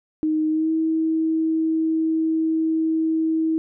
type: tone with pitch glide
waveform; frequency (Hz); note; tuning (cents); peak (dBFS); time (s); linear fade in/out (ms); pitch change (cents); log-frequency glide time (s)
sine; 311.1 to 320.6; D#4 to E4; 0 to -48; -18; 0.23-3.58; 0; +52; 0.49-0.71
effects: none